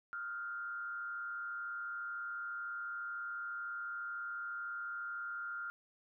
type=tone with frequency modulation; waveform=sine; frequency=1397 Hz; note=F6; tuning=in tune; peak=-39 dBFS; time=0.13-5.7 s; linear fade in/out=0 ms; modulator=124 Hz; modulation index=0.57; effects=none